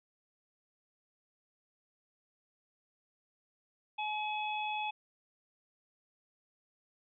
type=harmonic tone; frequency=850 Hz; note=G#5; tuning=40 cents sharp; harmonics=1 / 3 / 4; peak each=-35 / -39 / -44 dBFS; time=3.98-4.91 s; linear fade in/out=10 ms; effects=none